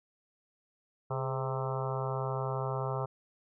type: harmonic tone with a mistuned harmonic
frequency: 131.4 Hz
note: C3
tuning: 8 cents sharp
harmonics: 1 / 3 / 4 / 5 / 6 / 7 / 8 / 9 / 10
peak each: -34 / -39 / -40 / -41 / -42 / -42 / -43 / -44 / -44 dBFS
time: 1.1-3.06 s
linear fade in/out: 10 ms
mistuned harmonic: 3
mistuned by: +66 cents
effects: none